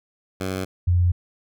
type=tone pair in turn; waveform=10% pulse / sine; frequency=94.1 / 88.41 Hz; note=F#2 / F2; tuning=+30 / +22 cents; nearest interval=minor second; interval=108 cents; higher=first; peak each=-17 / -15 dBFS; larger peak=second; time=0.4-0.65 / 0.87-1.12 s; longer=neither; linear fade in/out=10 ms; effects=none